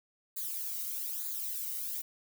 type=noise with flanger; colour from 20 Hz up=violet; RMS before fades=-37 dBFS; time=0.36-2.02 s; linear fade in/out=10 ms; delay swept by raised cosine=0.35 to 1.19 ms; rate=1.1 Hz; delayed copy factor=-0.7; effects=none